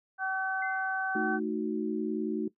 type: harmonic tone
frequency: 381.1 Hz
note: G4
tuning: 49 cents flat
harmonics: 2 / 3 / 4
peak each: -33 / -41 / -31 dBFS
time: 0.18-1.4 s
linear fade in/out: 50 ms
type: tone with exponential decay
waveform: sine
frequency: 2071 Hz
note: C7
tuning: 18 cents flat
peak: -37 dBFS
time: 0.62-1.02 s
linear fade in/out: 5 ms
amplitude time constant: 85 ms
type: chord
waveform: sine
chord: D# diminished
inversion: second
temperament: equal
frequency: 220 / 311.1 / 370 Hz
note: A3 / D#4 / F#4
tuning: 0 / 0 / 0 cents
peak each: -33 dBFS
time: 1.15-2.48 s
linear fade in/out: 5 ms
effects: noise-tail reverb RT60 0.1 s tail -18 dB re dry